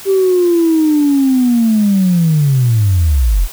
sine linear sweep, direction down, 393.3 to 36.71 Hz, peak -7 dBFS, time 0.05-3.48 s, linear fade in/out 50 ms, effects tanh soft clip ceiling -4 dBFS + white hiss -32 dBFS RMS until 3.52 s

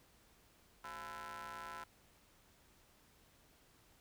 sawtooth ring-modulated tone, 160.1 Hz, D#3, 50 cents sharp, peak -39 dBFS, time 0.84-1.84 s, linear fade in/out 5 ms, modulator 1170 Hz, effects pink hiss -68 dBFS RMS until 4 s

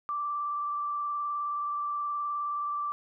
sine tone with vibrato, 1171 Hz, D6, 5 cents flat, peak -29 dBFS, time 0.09-2.92 s, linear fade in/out 0 ms, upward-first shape square, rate 19 Hz, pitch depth 12 cents each way, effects none

